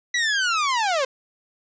sawtooth linear sweep, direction down, 1975.5 to 506 Hz, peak -16 dBFS, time 0.14-1.05 s, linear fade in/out 5 ms, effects resampled to 16000 Hz + 9-bit

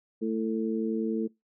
harmonic tone, 111.2 Hz, A2, 19 cents sharp, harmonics 2 / 3 / 4, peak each -29 / -32 / -32 dBFS, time 0.21-1.28 s, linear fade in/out 20 ms, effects noise-tail reverb RT60 0.2 s tail -24 dB re dry

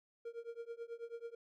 triangle tone with tremolo, 466.2 Hz, A#4, in tune, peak -38 dBFS, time 0.25-1.35 s, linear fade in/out 5 ms, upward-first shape triangle, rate 9.2 Hz, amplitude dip 100%, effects none

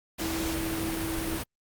sine tone in noise, 326 Hz, E4, 19 cents flat, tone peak -31 dBFS, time 0.2-1.39 s, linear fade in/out 20 ms, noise pink, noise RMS -33 dBFS, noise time 0.18-1.44 s, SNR -1 dB, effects Opus 48 kbps

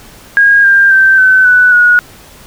sine tone with pitch steps, 1632 / 1594.7 / 1558.3 / 1522.7 / 1487.9 / 1453.9 Hz, G#6 / G6 / G6 / F#6 / F#6 / F#6, -31 / +29 / -11 / +49 / +9 / -31 cents, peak -3 dBFS, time 0.37-1.99 s, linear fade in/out 0 ms, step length 270 ms, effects pink hiss -37 dBFS RMS until 2.46 s

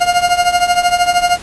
40% pulse tone with tremolo, 708 Hz, F5, 23 cents sharp, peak -6 dBFS, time 0-1.38 s, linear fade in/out 20 ms, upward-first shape triangle, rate 13 Hz, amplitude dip 85%, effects pink hiss -33 dBFS RMS until 1.42 s + resampled to 24000 Hz

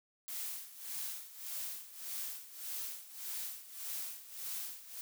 blue noise with tremolo, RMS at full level -40 dBFS, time 0.28-5.01 s, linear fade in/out 0 ms, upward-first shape sine, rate 1.7 Hz, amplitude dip 80%, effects none

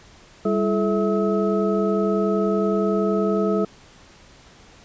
sine tone cluster, 198.1 / 339.5 / 430.2 / 654 / 1284 Hz, G3 / F4 / A4 / E5 / E6, +18 / -49 / -39 / -14 / -46 cents, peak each -22 / -26 / -22 / -27 / -30 dBFS, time 0.45-3.65 s, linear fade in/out 5 ms, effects pink hiss -49 dBFS RMS until 4.84 s + resampled to 16000 Hz

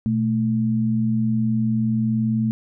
sine tone pair together, 120.7 / 220.3 Hz, B2 / A3, -39 / +2 cents, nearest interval minor seventh, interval 1041 cents, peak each -23 / -19 dBFS, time 0.06-2.51 s, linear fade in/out 0 ms, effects none

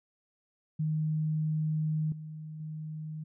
sine tone with level steps, 155.3 Hz, D#3, 3 cents flat, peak -27 / -39 / -36 dBFS, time 0.79-3.24 s, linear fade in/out 10 ms, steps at 2.12 / 2.6 s, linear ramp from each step 2 ms, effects none

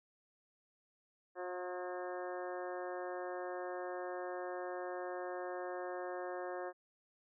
harmonic tone with a mistuned harmonic, 180 Hz, F#3, 47 cents flat, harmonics 2 / 3 / 4 / 5 / 6 / 7 / 8 / 9 / 10, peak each -44 / -44 / -46 / -55 / -51 / -54 / -60 / -52 / -57 dBFS, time 1.35-6.73 s, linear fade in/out 50 ms, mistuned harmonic 5, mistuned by +39 cents, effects none

